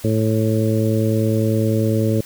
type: harmonic tone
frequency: 110 Hz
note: A2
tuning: in tune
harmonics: 1 / 2 / 3 / 4 / 5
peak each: -18 / -21 / -23 / -24 / -25 dBFS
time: 0.04-2.21 s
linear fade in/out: 5 ms
effects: white hiss -40 dBFS RMS until 2.25 s